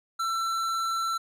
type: tone with tanh clipping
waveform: sine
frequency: 1341 Hz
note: E6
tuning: 29 cents sharp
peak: -28 dBFS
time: 0.19-1.18 s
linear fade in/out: 10 ms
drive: 16 dB
effects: none